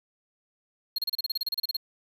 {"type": "tone bursts", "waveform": "square", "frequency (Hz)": 4260, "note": "C8", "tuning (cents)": 30, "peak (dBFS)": -26, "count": 15, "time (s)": [0.96, 1.768], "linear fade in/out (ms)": 5, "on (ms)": 24, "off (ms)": 32, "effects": ["9-bit"]}